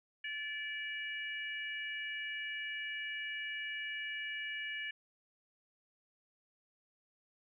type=harmonic tone; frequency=580 Hz; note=D5; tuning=22 cents flat; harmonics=3 / 4 / 5; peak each=-41 / -43 / -44 dBFS; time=0.24-4.91 s; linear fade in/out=5 ms; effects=none